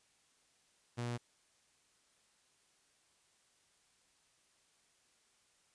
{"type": "tone", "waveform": "sawtooth", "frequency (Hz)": 120, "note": "B2", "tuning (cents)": -49, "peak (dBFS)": -33, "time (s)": [0.97, 1.18], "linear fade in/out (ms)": 20, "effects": ["white hiss -72 dBFS RMS until 5.74 s", "resampled to 22050 Hz"]}